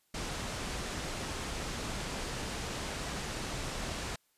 pink low-pass noise, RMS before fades -38 dBFS, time 0.14-4.16 s, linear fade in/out 5 ms, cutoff 8800 Hz, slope 24 dB/octave, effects white hiss -73 dBFS RMS until 4.37 s + resampled to 32000 Hz

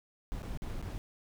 brown noise with dropouts, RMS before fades -38 dBFS, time 0.32-0.98 s, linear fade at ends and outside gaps 0 ms, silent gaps 0.421-0.429 / 0.574-0.62 / 0.695-0.699 / 0.817-0.826 s, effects none

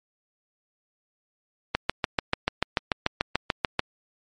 click train, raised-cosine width 0.3 ms, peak -5 dBFS, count 15, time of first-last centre 1.75-3.794 s, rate 6.85 Hz, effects MP3 48 kbps

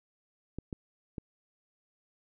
clicks, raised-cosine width 3 ms, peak -24 dBFS, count 3, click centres 0.586 / 0.728 / 1.182 s, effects none

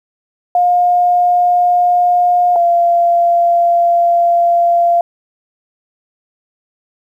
sine tone pair in turn, 711 / 689.6 Hz, F5 / F5, +31 / -22 cents, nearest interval minor second, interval 53 cents, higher first, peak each -8 dBFS, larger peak neither, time 0.55-2.56 / 2.56-5.01 s, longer second, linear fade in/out 2 ms, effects 8-bit

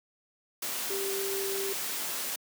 sine tone in noise, 392 Hz, G4, in tune, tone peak -32 dBFS, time 0.9-1.73 s, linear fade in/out 5 ms, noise white, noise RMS -34 dBFS, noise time 0.62-2.36 s, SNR -1 dB, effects high-pass 200 Hz 12 dB/octave

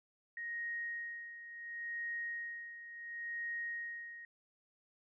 sine tone with tremolo, 1873 Hz, A#6, 8 cents sharp, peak -37 dBFS, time 0.37-4.25 s, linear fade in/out 2 ms, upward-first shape sine, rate 0.71 Hz, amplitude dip 70%, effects none

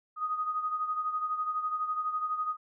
sine beating tone pair, 1244.5 / 1256.5 Hz, D#6 / D#6, 0 / +17 cents, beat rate 12 Hz, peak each -30 / -37 dBFS, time 0.16-2.57 s, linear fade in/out 50 ms, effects none

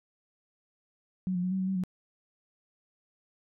sine tone with pitch steps, 185.6 / 178 / 183.1 / 190.2 / 187.2 / 191.3 / 182.6 Hz, F#3 / F3 / F#3 / F#3 / F#3 / G3 / F#3, +6 / +33 / -18 / +48 / +20 / -42 / -23 cents, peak -27 dBFS, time 1.27-1.837 s, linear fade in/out 0 ms, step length 81 ms, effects none

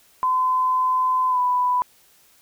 sine tone with pitch glide, 1021 to 993.1 Hz, C6 to B5, -43 to +9 cents, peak -17 dBFS, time 0.23-1.82 s, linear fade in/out 0 ms, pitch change -48 cents, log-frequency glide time 1.29-1.39 s, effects white hiss -56 dBFS RMS until 2.41 s

